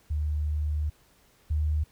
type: tone pair in turn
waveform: sine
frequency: 75.3 / 76.22 Hz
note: D2 / D#2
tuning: +44 / -35 cents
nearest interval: unison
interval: 21 cents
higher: second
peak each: -25 / -23 dBFS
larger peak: second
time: 0.1-0.9 / 1.5-1.84 s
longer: first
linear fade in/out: 10 ms
effects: pink hiss -62 dBFS RMS until 1.91 s